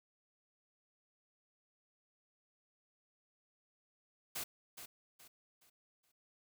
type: noise with echo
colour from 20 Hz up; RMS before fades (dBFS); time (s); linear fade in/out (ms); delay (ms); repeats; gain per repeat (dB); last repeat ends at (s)
white; -41; 4.35-4.44; 10; 420; 4; -9; 6.12
effects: none